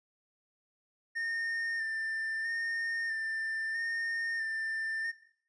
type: tone with vibrato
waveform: triangle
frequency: 1809 Hz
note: A6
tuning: 48 cents sharp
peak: -30 dBFS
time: 1.15-5.12 s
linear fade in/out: 20 ms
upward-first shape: square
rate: 0.77 Hz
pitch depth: 21 cents each way
effects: noise-tail reverb RT60 0.6 s tail -17 dB re dry + resampled to 22050 Hz